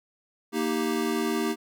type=chord; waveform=square; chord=Eb major; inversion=second; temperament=equal with one note detuned; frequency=233.1 / 312.4 / 392 Hz; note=Bb3 / Eb4 / G4; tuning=0 / +7 / 0 cents; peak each=-30 dBFS; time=0.52-1.56 s; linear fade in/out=50 ms; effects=none

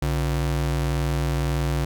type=ring-modulated tone; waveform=square; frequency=103.83 Hz; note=G#2; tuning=in tune; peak=-19 dBFS; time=0.02-1.85 s; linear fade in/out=5 ms; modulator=40.9 Hz; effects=none

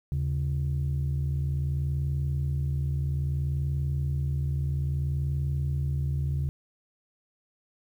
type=tone pair together; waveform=sine; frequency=77.39 / 138 Hz; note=D#2 / C#3; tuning=-9 / -7 cents; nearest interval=minor seventh; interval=1002 cents; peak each=-27 / -26 dBFS; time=0.12-6.49 s; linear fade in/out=0 ms; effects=tanh soft clip ceiling -21 dBFS + 10-bit

